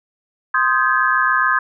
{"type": "chord", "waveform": "sine", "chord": "Ab major seventh", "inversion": "first", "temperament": "equal with one note detuned", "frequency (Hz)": [1046.5, 1244.5, 1568, 1695.1], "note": ["C6", "Eb6", "G6", "Ab6"], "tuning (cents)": [0, 0, 0, 35], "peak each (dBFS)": -19, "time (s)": [0.54, 1.59], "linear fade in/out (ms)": 5, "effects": []}